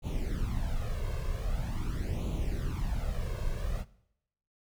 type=noise with flanger; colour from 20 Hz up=brown; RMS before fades=-32 dBFS; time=0.02-3.85 s; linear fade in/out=50 ms; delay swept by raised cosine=0.29 to 1.89 ms; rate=0.44 Hz; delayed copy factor=+0.75; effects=noise-tail reverb RT60 0.8 s tail -20 dB re dry